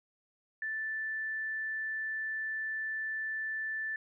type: tone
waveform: sine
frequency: 1760 Hz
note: A6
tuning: in tune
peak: -33 dBFS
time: 0.62-3.96 s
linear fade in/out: 2 ms
effects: none